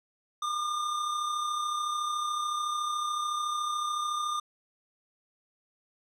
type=tone pair together; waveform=square; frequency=1176.2 / 1210 Hz; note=D6 / D#6; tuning=+2 / -49 cents; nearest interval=unison; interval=49 cents; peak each=-40 / -30 dBFS; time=0.42-4.4 s; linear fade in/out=5 ms; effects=low-pass 8000 Hz 12 dB/octave